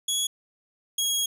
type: tone pair in turn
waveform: 20% pulse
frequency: 3354 / 3304 Hz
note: G#7 / G#7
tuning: +16 / -10 cents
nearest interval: unison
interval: 26 cents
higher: first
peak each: -18 dBFS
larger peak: neither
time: 0.08-0.27 / 0.98-1.26 s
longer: second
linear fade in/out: 5 ms
effects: none